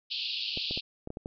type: band-pass noise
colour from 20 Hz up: white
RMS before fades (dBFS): -34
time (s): 0.1-0.81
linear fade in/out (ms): 20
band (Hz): 2600 to 4800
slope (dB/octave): 96
type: clicks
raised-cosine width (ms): 2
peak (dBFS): -24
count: 7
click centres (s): 0.574 / 0.71 / 0.775 / 1.074 / 1.104 / 1.171 / 1.259
effects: none